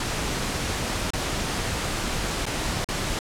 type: noise with dropouts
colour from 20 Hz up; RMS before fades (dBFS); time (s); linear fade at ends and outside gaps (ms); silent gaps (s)
pink; -27; 0-3.19; 2; 1.105-1.134 / 2.456-2.464 / 2.845-2.887
effects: low-pass 9000 Hz 12 dB/octave